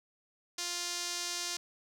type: tone with band-pass filter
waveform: sawtooth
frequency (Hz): 350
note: F4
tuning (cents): +4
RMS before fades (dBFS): -37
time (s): 0.58-1.57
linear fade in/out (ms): 5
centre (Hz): 5700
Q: 1.7
effects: none